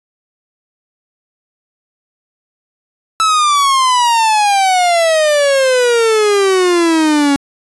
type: exponential sweep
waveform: 45% pulse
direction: down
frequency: 1318 to 277.2 Hz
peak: -9 dBFS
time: 3.2-7.36 s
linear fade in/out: 0 ms
effects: resampled to 24000 Hz